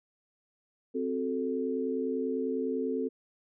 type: chord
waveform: sine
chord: F# diminished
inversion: second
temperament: equal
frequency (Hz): 261.6 / 370 / 440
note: C4 / F#4 / A4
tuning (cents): 0 / 0 / 0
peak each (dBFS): -32 / -36 / -32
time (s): 0.94-3.09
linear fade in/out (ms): 20
effects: none